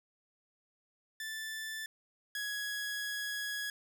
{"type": "tone pair in turn", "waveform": "sawtooth", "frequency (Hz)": [1760, 1669.5], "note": ["A6", "G#6"], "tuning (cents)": [0, 9], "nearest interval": "minor second", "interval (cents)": 91, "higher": "first", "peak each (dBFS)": [-35, -32], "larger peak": "second", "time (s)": [[1.2, 1.86], [2.35, 3.7]], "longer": "second", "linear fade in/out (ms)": 2, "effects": []}